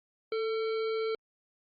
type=harmonic tone with a mistuned harmonic; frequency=451.5 Hz; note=A4; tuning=45 cents sharp; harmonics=1 / 3 / 5 / 7 / 9 / 10; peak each=-29 / -41 / -44 / -50 / -48 / -54 dBFS; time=0.32-1.15 s; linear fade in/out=2 ms; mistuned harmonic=1; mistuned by=-34 cents; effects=Opus 48 kbps